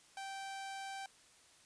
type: tone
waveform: sawtooth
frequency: 780 Hz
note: G5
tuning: 9 cents flat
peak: -39 dBFS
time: 0.17-1.06 s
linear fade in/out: 2 ms
effects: white hiss -64 dBFS RMS until 1.65 s + resampled to 22050 Hz